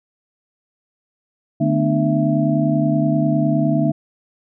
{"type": "tone cluster", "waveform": "sine", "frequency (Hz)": [150.3, 220.4, 250.5, 299.7, 665], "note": ["D3", "A3", "B3", "D4", "E5"], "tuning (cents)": [40, 3, 25, 35, 15], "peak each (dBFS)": [-19, -21, -22, -20, -23], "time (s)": [1.6, 3.92], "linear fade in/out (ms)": 10, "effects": []}